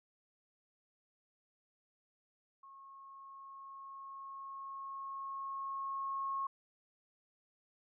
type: tone with level ramp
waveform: sine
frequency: 1089 Hz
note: C#6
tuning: 31 cents flat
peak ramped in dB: -53 to -34 dBFS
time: 2.63-6.47 s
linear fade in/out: 5 ms
effects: none